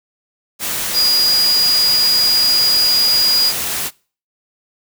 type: tone in noise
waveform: sine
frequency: 4880 Hz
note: D#8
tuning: 34 cents flat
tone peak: -11 dBFS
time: 0.93-3.53 s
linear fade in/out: 50 ms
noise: white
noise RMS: -21 dBFS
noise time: 0.59-3.91 s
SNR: +7 dB
effects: noise-tail reverb RT60 0.4 s tail -24 dB re dry